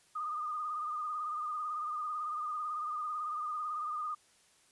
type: tone with vibrato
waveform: sine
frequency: 1223 Hz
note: D#6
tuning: 30 cents flat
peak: -34 dBFS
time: 0.15-4.15 s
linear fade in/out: 10 ms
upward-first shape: sine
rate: 18 Hz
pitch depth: 49 cents each way
effects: white hiss -66 dBFS RMS until 4.71 s + resampled to 24000 Hz